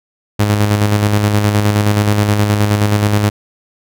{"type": "tone with tremolo", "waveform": "sawtooth", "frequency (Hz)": 104, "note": "G#2", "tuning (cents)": 3, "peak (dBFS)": -5, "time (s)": [0.39, 3.3], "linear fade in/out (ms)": 10, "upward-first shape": "square", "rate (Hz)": 9.5, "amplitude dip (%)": 40, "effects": []}